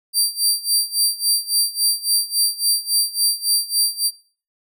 20% pulse tone with tremolo, 4699 Hz, D8, in tune, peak -8 dBFS, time 0.13-4.11 s, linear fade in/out 50 ms, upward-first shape sine, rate 3.6 Hz, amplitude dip 90%, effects noise-tail reverb RT60 0.4 s tail -18 dB re dry

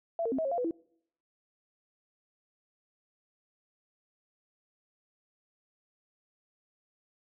sine tone with pitch steps, 670 / 457.6 / 264.5 / 642 / 545 / 691 / 494.7 / 331.5 Hz, E5 / A#4 / C4 / E5 / C#5 / F5 / B4 / E4, +28 / -32 / +19 / -46 / -29 / -19 / +3 / +10 cents, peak -28 dBFS, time 0.19-0.71 s, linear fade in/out 2 ms, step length 65 ms, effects noise-tail reverb RT60 0.7 s tail -25 dB re dry

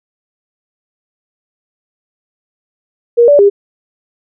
sine tone with pitch steps, 473.2 / 578 / 402.8 Hz, A#4 / D5 / G4, +26 / -28 / +47 cents, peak -3 dBFS, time 3.17-3.5 s, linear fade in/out 20 ms, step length 110 ms, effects none

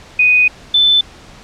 sine tone pair in turn, 2489 / 3520 Hz, D#7 / A7, 0 / 0 cents, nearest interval tritone, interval 600 cents, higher second, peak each -7 dBFS, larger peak neither, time 0.19-0.48 / 0.74-1.01 s, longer first, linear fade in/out 5 ms, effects pink hiss -39 dBFS RMS until 1.43 s + low-pass 6000 Hz 12 dB/octave

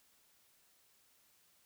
silence, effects white hiss -70 dBFS RMS until 1.65 s

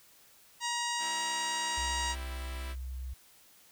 harmonic tone, 950 Hz, A#5, 33 cents sharp, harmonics 1 / 2 / 3 / 4 / 5 / 6 / 7 / 8 / 9, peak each -35 / -38 / -40 / -41 / -42 / -43 / -43 / -44 / -45 dBFS, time 0.6-2.16 s, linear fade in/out 50 ms
5% pulse chord, C major, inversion second, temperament equal, 196 / 261.6 / 329.6 Hz, G3 / C4 / E4, 0 / 0 / 0 cents, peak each -39 / -40 / -34 dBFS, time 0.98-2.76 s, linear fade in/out 50 ms
sine tone, 64 Hz, C2, 38 cents flat, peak -36 dBFS, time 1.77-3.14 s, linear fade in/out 10 ms
effects white hiss -60 dBFS RMS until 3.71 s

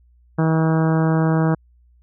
harmonic tone, 160.4 Hz, E3, 47 cents flat, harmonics 1 / 2 / 3 / 4 / 5 / 6 / 7 / 8 / 9 / 10, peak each -16 / -22 / -26 / -28 / -30 / -32 / -33 / -34 / -35 / -36 dBFS, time 0.38-1.55 s, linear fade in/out 10 ms, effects added 60 Hz sine -51 dBFS peak until 2.02 s

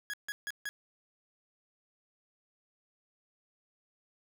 40% pulse tone bursts, 1666 Hz, G#6, 5 cents sharp, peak -34 dBFS, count 4, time 0.1-0.69 s, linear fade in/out 0 ms, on 35 ms, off 150 ms, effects none

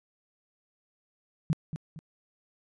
sine tone with echo, 157.2 Hz, D#3, 18 cents sharp, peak -22 dBFS, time 1.5-1.53 s, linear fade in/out 0 ms, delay 230 ms, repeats 2, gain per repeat -9 dB, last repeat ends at 1.99 s, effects resampled to 22050 Hz

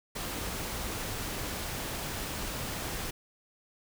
pink noise, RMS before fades -36 dBFS, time 0.15-3.11 s, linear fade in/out 10 ms, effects none

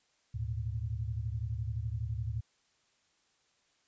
sine tone cluster, 74.5 / 108 / 119.8 Hz, D2 / A2 / A#2, +25 / -32 / +48 cents, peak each -38 / -35 / -40 dBFS, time 0.34-2.41 s, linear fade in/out 10 ms, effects white hiss -72 dBFS RMS until 3.87 s + resampled to 16000 Hz

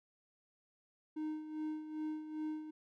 triangle tone with tremolo, 309 Hz, D#4, 12 cents flat, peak -34 dBFS, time 1.16-2.71 s, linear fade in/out 10 ms, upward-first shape sine, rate 2.5 Hz, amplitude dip 65%, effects none

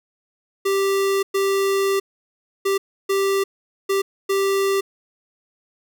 square tone bursts at uneven times, 392 Hz, G4, in tune, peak -18 dBFS, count 6, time 0.65-1.23 / 1.34-2 / 2.65-2.78 / 3.09-3.44 / 3.89-4.02 / 4.29-4.81 s, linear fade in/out 10 ms, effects none

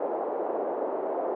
white band-pass noise, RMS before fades -30 dBFS, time 0-1.35 s, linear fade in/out 5 ms, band 370 to 700 Hz, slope 24 dB/octave, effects none

